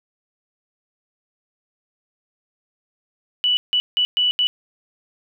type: tone bursts at uneven times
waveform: sine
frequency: 2960 Hz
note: F#7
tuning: in tune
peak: -15 dBFS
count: 5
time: 3.44-3.57 / 3.73-3.8 / 3.97-4.05 / 4.17-4.31 / 4.39-4.47 s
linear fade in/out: 0 ms
effects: none